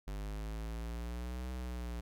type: linear two-way sweep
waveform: square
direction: up then down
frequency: 49.53 to 63.3 to 58.5 Hz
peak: -39 dBFS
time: 0.07-2.01 s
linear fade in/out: 10 ms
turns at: 1.51 s
effects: none